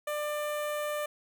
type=tone with notch filter; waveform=sawtooth; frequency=595 Hz; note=D5; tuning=22 cents sharp; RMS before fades=-33 dBFS; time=0.07-1.06 s; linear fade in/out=5 ms; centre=4900 Hz; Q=1.1; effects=none